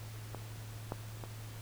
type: clicks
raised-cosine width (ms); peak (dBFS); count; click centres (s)
1; -27 / -22 / -29; 3; 0.347 / 0.921 / 1.238
effects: added 109 Hz sine -44 dBFS peak until 1.61 s + pink hiss -52 dBFS RMS until 1.61 s